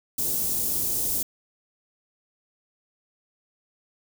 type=band-stop noise; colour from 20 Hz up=white; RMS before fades=-26 dBFS; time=0.18-1.23 s; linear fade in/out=5 ms; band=400 to 7900 Hz; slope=12 dB/octave; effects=none